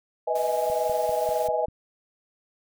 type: chord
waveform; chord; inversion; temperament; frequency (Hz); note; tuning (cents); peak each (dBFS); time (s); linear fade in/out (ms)
sine; E major seventh; second; equal with one note detuned; 493.9 / 622.3 / 644.2 / 830.6; B4 / D#5 / E5 / G#5; 0 / 0 / -40 / 0; -28; 0.27-1.66; 10
type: noise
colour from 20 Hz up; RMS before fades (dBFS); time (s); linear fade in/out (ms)
white; -42; 0.35-1.48; 5
type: click train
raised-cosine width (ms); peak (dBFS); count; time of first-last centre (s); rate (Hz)
5; -31; 6; 0.7-1.684; 5.08
effects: none